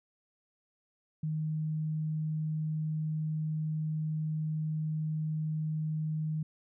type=tone; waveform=sine; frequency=155.56 Hz; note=D#3; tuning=in tune; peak=-30 dBFS; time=1.23-6.43 s; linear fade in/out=5 ms; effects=none